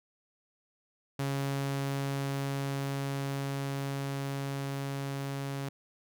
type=tone with level ramp; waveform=sawtooth; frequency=138.3 Hz; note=C#3; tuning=4 cents flat; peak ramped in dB=-26 to -30 dBFS; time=1.19-5.69 s; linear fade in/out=5 ms; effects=none